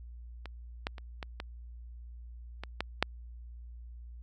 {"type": "clicks", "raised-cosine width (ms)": 0.3, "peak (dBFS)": [-26, -16, -29, -22, -21, -23, -15, -8], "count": 8, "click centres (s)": [0.457, 0.869, 0.982, 1.228, 1.401, 2.636, 2.806, 3.026], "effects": ["added 59 Hz sine -44 dBFS peak until 4.22 s"]}